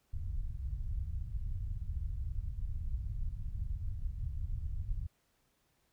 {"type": "low-pass noise", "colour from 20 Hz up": "pink", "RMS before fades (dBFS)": -37, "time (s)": [0.13, 5.07], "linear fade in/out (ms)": 10, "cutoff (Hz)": 100, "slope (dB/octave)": 24, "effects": ["pink hiss -75 dBFS RMS until 5.92 s"]}